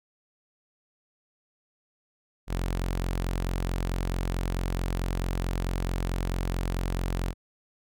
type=tone; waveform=sawtooth; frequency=44.56 Hz; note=F1; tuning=36 cents sharp; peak=-23 dBFS; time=2.47-7.34 s; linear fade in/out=50 ms; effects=none